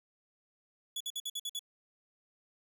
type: tone bursts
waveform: sawtooth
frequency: 3406 Hz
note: G#7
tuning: 43 cents sharp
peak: -32 dBFS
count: 7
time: 0.96-1.593 s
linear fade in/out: 5 ms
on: 45 ms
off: 53 ms
effects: none

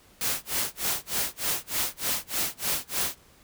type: noise with tremolo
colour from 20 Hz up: white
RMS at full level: -26 dBFS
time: 0.21-3.18 s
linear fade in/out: 0 ms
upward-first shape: sine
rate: 3.3 Hz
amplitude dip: 100%
effects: pink hiss -57 dBFS RMS until 3.43 s

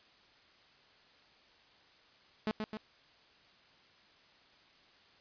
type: tone with echo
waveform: sawtooth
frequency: 215.4 Hz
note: A3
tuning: 37 cents flat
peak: -27 dBFS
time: 2.47-2.51 s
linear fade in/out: 0 ms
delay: 130 ms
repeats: 2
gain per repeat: -4 dB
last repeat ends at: 2.77 s
effects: white hiss -63 dBFS RMS until 5.2 s + resampled to 11025 Hz

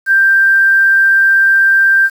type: tone with quantisation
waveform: sine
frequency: 1577 Hz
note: G6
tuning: 10 cents sharp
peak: -6 dBFS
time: 0.06-2.1 s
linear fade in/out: 50 ms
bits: 6
effects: none

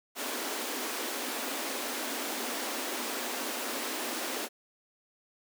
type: high-pass noise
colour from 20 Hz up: pink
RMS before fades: -35 dBFS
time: 0.15-4.49 s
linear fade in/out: 50 ms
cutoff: 230 Hz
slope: 96 dB/octave
effects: none

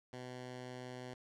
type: tone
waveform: 10% pulse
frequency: 125.8 Hz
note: B2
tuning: 32 cents sharp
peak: -37 dBFS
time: 0.13-1.14 s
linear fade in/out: 2 ms
effects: low-pass 7000 Hz 12 dB/octave

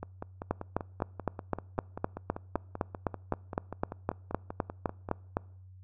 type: two click trains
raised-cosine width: 1 ms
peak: -14 / -23 dBFS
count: 20 / 27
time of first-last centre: 0.51-5.369 / 0.03-5.088 s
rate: 3.91 / 5.14 Hz
effects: noise-tail reverb RT60 0.7 s tail -25 dB re dry + added 93 Hz sine -49 dBFS peak until 5.83 s

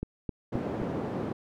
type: click train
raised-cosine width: 3 ms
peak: -19 dBFS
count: 4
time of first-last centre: 0.03-0.817 s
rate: 3.81 Hz
type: band-pass noise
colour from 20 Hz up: white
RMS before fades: -33 dBFS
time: 0.52-1.33 s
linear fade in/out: 10 ms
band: 120 to 420 Hz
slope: 12 dB/octave
effects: none

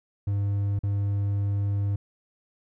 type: tone with dropouts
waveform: triangle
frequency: 100.6 Hz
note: G2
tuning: 45 cents sharp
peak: -21 dBFS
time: 0.27-1.96 s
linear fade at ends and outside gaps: 5 ms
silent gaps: 0.791-0.834 s
effects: none

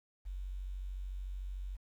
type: tone with quantisation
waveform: sine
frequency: 46.76 Hz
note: F#1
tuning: 19 cents sharp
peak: -38 dBFS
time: 0.25-1.77 s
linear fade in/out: 20 ms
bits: 11
effects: none

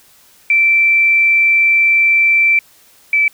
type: tone pair in turn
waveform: sine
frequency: 2338 / 2314 Hz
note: D7 / D7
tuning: -8 / -26 cents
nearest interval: unison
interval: 18 cents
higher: first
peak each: -8 / -9 dBFS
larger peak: first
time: 0.5-2.59 / 3.13-3.28 s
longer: first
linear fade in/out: 2 ms
effects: white hiss -48 dBFS RMS until 3.33 s

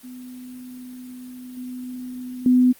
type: tone with level steps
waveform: sine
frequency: 251.2 Hz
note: B3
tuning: 30 cents sharp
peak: -35 / -30 / -12 dBFS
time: 0.03-2.73 s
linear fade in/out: 20 ms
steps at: 1.57 / 2.46 s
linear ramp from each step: 2 ms
effects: white hiss -50 dBFS RMS until 2.79 s + Opus 32 kbps

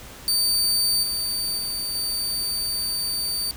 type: tone with level steps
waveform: sawtooth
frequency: 4600 Hz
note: D8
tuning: 37 cents flat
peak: -16 / -21 / -23 / -21 dBFS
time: 0.28-3.51 s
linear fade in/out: 0 ms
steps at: 1.03 / 1.58 / 1.95 s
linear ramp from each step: 2 ms
effects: added 60 Hz sine -47 dBFS peak until 3.56 s + pink hiss -42 dBFS RMS until 3.56 s

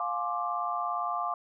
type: chord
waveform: sine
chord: D half-diminished seventh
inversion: first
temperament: just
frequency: 704.8 / 845.8 / 1057.2 / 1174.7 Hz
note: F5 / Ab5 / C6 / D6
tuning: +16 / +31 / +18 / 0 cents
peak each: -33 / -38 / -36 / -32 dBFS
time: 0-1.34 s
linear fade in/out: 2 ms
effects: none

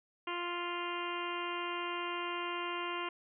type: harmonic tone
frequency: 349.2 Hz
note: F4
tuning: in tune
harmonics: 1 / 2 / 3 / 4 / 5 / 6 / 7 / 8 / 9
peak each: -41 / -47 / -39 / -45 / -50 / -46 / -48 / -44 / -50 dBFS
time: 0.27-3.09 s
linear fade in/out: 5 ms
effects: none

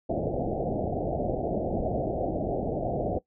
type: low-pass noise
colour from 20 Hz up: white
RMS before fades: -29 dBFS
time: 0.09-3.19 s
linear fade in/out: 10 ms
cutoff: 750 Hz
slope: 96 dB/octave
effects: noise-tail reverb RT60 0.1 s tail -19 dB re dry

